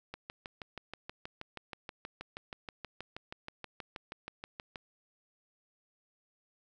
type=click train; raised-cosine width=0.3 ms; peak=-25 dBFS; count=30; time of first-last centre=0.14-4.758 s; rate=6.28 Hz; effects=none